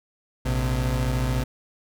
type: tone pair together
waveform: 35% pulse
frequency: 57.08 / 128 Hz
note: A#1 / C3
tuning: -36 / -38 cents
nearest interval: octave + major second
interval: 1398 cents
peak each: -23 dBFS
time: 0.45-1.44 s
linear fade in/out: 10 ms
effects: none